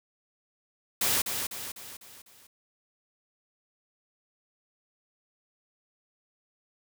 white noise with echo, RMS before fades -26 dBFS, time 1.01-1.22 s, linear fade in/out 5 ms, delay 250 ms, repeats 5, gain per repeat -6 dB, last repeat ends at 2.47 s, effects none

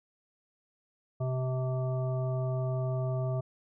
harmonic tone, 129 Hz, C3, 24 cents flat, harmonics 1 / 3 / 5 / 7 / 9, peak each -29 / -40 / -36 / -51 / -47 dBFS, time 1.2-3.41 s, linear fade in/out 10 ms, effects none

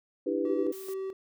sine chord, E minor seventh, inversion third, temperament just, 296.7 / 329.6 / 395.6 / 494.4 Hz, D4 / E4 / G4 / B4, +18 / 0 / +16 / +2 cents, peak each -32 dBFS, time 0.26-0.72 s, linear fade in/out 10 ms
triangle tone with tremolo, 383.6 Hz, G4, 37 cents flat, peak -30 dBFS, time 0.45-1.13 s, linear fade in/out 2 ms, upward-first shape square, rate 2.3 Hz, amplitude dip 60%
blue noise, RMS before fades -47 dBFS, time 0.72-0.94 s, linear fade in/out 5 ms
effects none

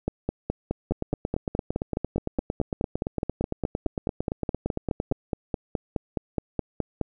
two click trains, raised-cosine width 2 ms, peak -13 / -12 dBFS, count 38 / 34, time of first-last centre 0.91-5.115 / 0.08-7.013 s, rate 8.8 / 4.76 Hz, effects none

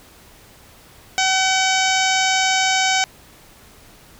harmonic tone with a mistuned harmonic, 759 Hz, F#5, 44 cents sharp, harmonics 1 / 2 / 3 / 4 / 5 / 6 / 7 / 8 / 9 / 10, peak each -20 / -23 / -22 / -25 / -27 / -30 / -27 / -27 / -28 / -32 dBFS, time 1.18-3.04 s, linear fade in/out 0 ms, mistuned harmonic 5, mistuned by -15 cents, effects pink hiss -47 dBFS RMS until 4.19 s

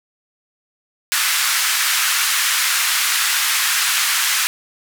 pink band-pass noise, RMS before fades -18 dBFS, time 1.12-4.47 s, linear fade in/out 0 ms, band 1300 to 15000 Hz, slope 24 dB/octave, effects none

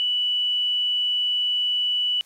sine tone, 2960 Hz, F#7, in tune, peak -20 dBFS, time 0-2.21 s, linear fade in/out 0 ms, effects white hiss -56 dBFS RMS until 2.25 s + low-pass 11000 Hz 12 dB/octave

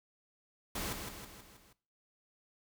pink noise with echo, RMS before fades -38 dBFS, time 0.75-0.93 s, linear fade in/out 5 ms, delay 160 ms, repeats 5, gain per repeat -5 dB, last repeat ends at 1.73 s, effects noise-tail reverb RT60 0.4 s tail -19 dB re dry

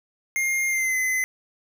square tone with pitch glide, 2122 to 2038 Hz, C7 to C7, +24 to -46 cents, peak -22 dBFS, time 0.36-1.24 s, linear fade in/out 0 ms, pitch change -70 cents, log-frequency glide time 0.68-0.96 s, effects none

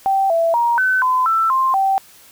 sine tone with pitch steps, 778 / 665 / 943 / 1517 / 1019 / 1330 / 1052 / 776 Hz, G5 / E5 / A#5 / F#6 / C6 / E6 / C6 / G5, -13 / +15 / +20 / +43 / -46 / +15 / +9 / -18 cents, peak -13 dBFS, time 0.06-1.98 s, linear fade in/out 0 ms, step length 240 ms, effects white hiss -46 dBFS RMS until 2.31 s

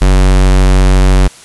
square tone, 47 Hz, F#1, 28 cents sharp, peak -5 dBFS, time 0.01-1.28 s, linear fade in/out 10 ms, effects white hiss -36 dBFS RMS until 1.44 s + resampled to 24000 Hz

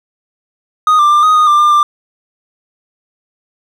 triangle tone with pitch steps, 1243 / 1184 / 1192 / 1249 / 1234 / 1187 / 1199 / 1186 Hz, D#6 / D6 / D6 / D#6 / D#6 / D6 / D6 / D6, -2 / +14 / +25 / +6 / -15 / +18 / +36 / +17 cents, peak -4 dBFS, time 0.87-1.83 s, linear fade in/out 2 ms, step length 120 ms, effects none

